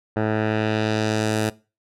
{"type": "tone with low-pass filter sweep", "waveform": "10% pulse", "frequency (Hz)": 108.5, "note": "A2", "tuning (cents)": -24, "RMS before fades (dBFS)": -22, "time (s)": [0.16, 1.5], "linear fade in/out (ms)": 10, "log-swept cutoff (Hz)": [1300, 12000], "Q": 1.1, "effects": ["noise-tail reverb RT60 0.3 s tail -20 dB re dry"]}